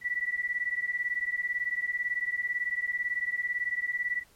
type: beating tone pair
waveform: sine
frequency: 1947 / 1965 Hz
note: B6 / B6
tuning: -25 / -9 cents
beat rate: 18 Hz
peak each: -31 dBFS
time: 0.01-4.24 s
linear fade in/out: 50 ms
effects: pink hiss -61 dBFS RMS until 4.35 s + MP3 64 kbps